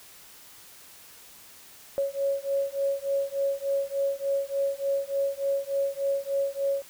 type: beating tone pair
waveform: sine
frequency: 552 / 555.4 Hz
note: C#5 / C#5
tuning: -7 / +3 cents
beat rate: 3.4 Hz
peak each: -28 dBFS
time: 1.98-6.82 s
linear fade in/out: 0 ms
effects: white hiss -50 dBFS RMS until 6.89 s